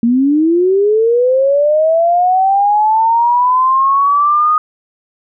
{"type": "linear sweep", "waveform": "sine", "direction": "up", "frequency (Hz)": [227.3, 1244.5], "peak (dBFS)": -8, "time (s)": [0.03, 4.58], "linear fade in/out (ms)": 2, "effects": []}